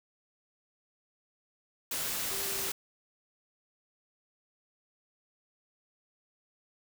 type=tone in noise; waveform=sine; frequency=392 Hz; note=G4; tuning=in tune; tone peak=-44 dBFS; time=2.31-2.71 s; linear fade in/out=5 ms; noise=white; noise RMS=-34 dBFS; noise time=1.91-2.72 s; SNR=-13 dB; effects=none